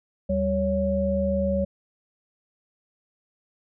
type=tone cluster; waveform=sine; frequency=74.6 / 194.5 / 558 Hz; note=D2 / G3 / C#5; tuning=+28 / -13 / +11 cents; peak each=-29 / -25 / -24 dBFS; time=0.29-1.65 s; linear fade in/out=10 ms; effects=none